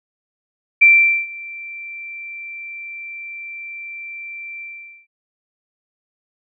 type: tone with ADSR envelope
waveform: sine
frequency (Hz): 2349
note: D7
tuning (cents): 0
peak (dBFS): -5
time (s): 0.81-5.07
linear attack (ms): 14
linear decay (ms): 440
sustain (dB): -24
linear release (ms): 460
effects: none